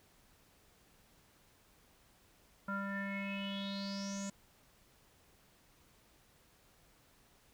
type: tone with low-pass filter sweep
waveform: square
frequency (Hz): 197.7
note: G3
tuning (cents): +15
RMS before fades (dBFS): -40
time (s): 2.68-4.3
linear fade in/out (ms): 5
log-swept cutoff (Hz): 1300 to 7300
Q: 9
effects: pink hiss -67 dBFS RMS until 7.53 s